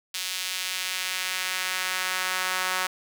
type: tone with high-pass filter sweep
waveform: sawtooth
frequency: 185 Hz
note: F#3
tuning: in tune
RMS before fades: -29 dBFS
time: 0.14-2.87 s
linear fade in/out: 5 ms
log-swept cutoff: 3300 to 1200 Hz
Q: 1.1
effects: none